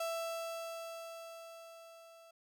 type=tone with level ramp; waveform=35% pulse; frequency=663 Hz; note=E5; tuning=10 cents sharp; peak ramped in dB=-33 to -55 dBFS; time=0-2.31 s; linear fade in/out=5 ms; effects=none